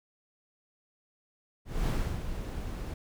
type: noise with ADSR envelope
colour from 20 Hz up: brown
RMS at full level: -27 dBFS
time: 1.65-2.94 s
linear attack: 220 ms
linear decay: 320 ms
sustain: -9 dB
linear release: 4 ms
effects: none